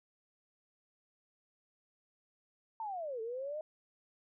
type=linear two-way sweep; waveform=sine; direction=down then up; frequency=916 to 436.1 to 628 Hz; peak=-37 dBFS; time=2.8-3.61 s; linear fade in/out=2 ms; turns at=3.21 s; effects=none